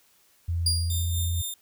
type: tone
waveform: sine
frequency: 84.9 Hz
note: F2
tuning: 48 cents flat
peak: -24 dBFS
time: 0.48-1.42 s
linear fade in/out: 10 ms
type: tone with exponential decay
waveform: 30% pulse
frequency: 4813 Hz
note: D8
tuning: 42 cents sharp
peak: -17 dBFS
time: 0.66-1.12 s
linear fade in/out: 5 ms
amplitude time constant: 100 ms
type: tone with tremolo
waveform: 10% pulse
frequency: 3623 Hz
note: A7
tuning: 50 cents sharp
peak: -22 dBFS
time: 0.9-1.54 s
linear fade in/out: 2 ms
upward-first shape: sine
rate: 4.1 Hz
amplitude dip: 50%
effects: white hiss -62 dBFS RMS until 1.61 s